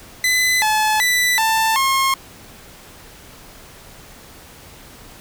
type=tone with pitch steps; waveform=sawtooth; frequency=2012 / 861 / 1982 / 888 / 1075 Hz; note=B6 / A5 / B6 / A5 / C6; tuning=+32 / -38 / +6 / +16 / +47 cents; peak=-11 dBFS; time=0.24-2.14 s; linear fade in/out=2 ms; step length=380 ms; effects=pink hiss -42 dBFS RMS until 5.2 s